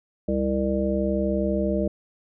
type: harmonic tone with a mistuned harmonic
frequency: 66.2 Hz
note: C2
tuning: 21 cents sharp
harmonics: 1 / 3 / 5 / 7 / 9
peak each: -30 / -25 / -28 / -30 / -27 dBFS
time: 0.28-1.88 s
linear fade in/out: 5 ms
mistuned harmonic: 1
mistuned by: +68 cents
effects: none